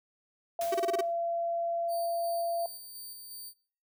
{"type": "tone", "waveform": "sine", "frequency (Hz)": 680, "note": "F5", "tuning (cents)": -46, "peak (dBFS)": -29, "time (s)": [0.59, 2.66], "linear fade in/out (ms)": 2}
{"type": "noise with exponential decay", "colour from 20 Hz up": "white", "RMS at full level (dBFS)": -39, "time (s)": [0.61, 1.12], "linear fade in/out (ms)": 2, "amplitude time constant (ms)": 110}
{"type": "tone bursts", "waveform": "45% pulse", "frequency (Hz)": 381.1, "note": "G4", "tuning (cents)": -49, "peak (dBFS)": -28, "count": 6, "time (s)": [0.72, 1.01], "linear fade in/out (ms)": 5, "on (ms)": 25, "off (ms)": 28}
{"type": "tone with tremolo", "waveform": "10% pulse", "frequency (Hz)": 4600, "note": "D8", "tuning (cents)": -37, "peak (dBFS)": -35, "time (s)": [1.88, 3.54], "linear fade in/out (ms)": 50, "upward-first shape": "square", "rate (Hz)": 2.8, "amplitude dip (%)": 30}
{"effects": ["noise-tail reverb RT60 0.5 s tail -22 dB re dry"]}